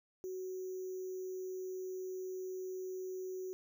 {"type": "tone with sample-and-hold", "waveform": "sine", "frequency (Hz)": 372, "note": "F#4", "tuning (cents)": 9, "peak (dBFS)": -39, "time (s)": [0.24, 3.53], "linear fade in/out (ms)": 0, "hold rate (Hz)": 6300, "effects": []}